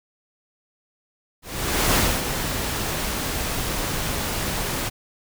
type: noise with ADSR envelope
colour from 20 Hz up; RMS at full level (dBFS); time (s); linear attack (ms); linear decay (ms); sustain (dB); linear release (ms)
pink; -18; 1.42-4.9; 540; 250; -8; 23
effects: none